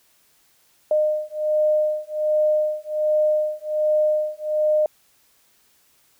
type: beating tone pair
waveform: sine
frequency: 610 / 611.3 Hz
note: D#5 / D#5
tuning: -34 / -31 cents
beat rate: 1.3 Hz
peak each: -21 dBFS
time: 0.91-4.86 s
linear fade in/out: 2 ms
effects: white hiss -60 dBFS RMS until 6.19 s